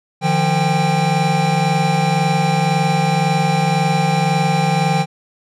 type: tone cluster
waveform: square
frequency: 150.7 / 172.6 / 793 Hz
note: D3 / F3 / G5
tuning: +45 / -20 / +20 cents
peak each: -19 dBFS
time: 0.21-5.06 s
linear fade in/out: 50 ms
effects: low-pass 7000 Hz 12 dB/octave